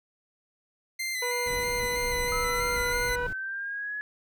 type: tone with vibrato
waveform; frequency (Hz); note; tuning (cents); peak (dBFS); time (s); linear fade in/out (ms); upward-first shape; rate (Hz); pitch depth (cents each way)
sawtooth; 2057; C7; -30; -26; 0.99-3.16; 10; square; 3.1; 28
type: harmonic tone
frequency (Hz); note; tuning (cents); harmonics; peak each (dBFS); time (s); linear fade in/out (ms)
487.7; B4; -22; 1 / 2 / 3 / 4 / 5 / 6 / 8; -31 / -34 / -44 / -47 / -48 / -51 / -55; 1.22-3.27; 5
type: noise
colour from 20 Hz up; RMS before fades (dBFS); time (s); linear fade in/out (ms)
brown; -37; 1.46-3.33; 2
type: linear sweep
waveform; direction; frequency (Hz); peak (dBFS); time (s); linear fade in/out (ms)
sine; up; 1287 to 1700; -31; 2.32-4.01; 0
effects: none